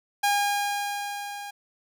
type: tone with level ramp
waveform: sawtooth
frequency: 813 Hz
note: G#5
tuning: 37 cents flat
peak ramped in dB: -16 to -32 dBFS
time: 0.23-1.51 s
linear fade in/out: 10 ms
effects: none